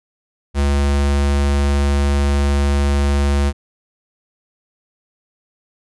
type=tone; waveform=square; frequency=70.7 Hz; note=C#2; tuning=35 cents sharp; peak=-14 dBFS; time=0.54-3.53 s; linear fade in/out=50 ms; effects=resampled to 24000 Hz

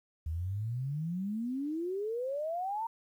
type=exponential sweep; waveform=sine; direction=up; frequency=76 to 932.3 Hz; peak=-32 dBFS; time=0.26-2.87 s; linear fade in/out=5 ms; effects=11-bit

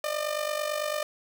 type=tone with amplitude modulation; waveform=sawtooth; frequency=602 Hz; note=D5; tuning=43 cents sharp; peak=-21 dBFS; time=0.04-1.03 s; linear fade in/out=2 ms; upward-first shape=sine; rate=49 Hz; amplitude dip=70%; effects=none

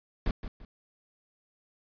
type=noise with echo; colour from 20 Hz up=brown; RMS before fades=-27 dBFS; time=0.26-0.31 s; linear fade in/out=2 ms; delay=170 ms; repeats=2; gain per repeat=-10 dB; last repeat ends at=0.65 s; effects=resampled to 11025 Hz

